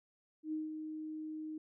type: tone with ADSR envelope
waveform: sine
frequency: 311.1 Hz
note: D#4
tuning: in tune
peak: -34 dBFS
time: 0.43-1.58 s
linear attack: 95 ms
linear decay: 170 ms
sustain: -6 dB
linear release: 4 ms
effects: none